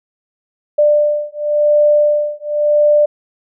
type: beating tone pair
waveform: sine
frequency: 593 / 593.93 Hz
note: D5 / D5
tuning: +17 / +19 cents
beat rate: 0.93 Hz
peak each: -13 dBFS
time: 0.78-3.06 s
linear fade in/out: 10 ms
effects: none